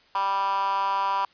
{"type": "tone with high-pass filter", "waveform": "10% pulse", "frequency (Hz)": 196.2, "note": "G3", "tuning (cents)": 2, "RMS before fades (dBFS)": -25, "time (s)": [0.15, 1.25], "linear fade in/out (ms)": 2, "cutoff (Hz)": 970, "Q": 5.5, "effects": ["white hiss -58 dBFS RMS until 1.33 s", "resampled to 11025 Hz"]}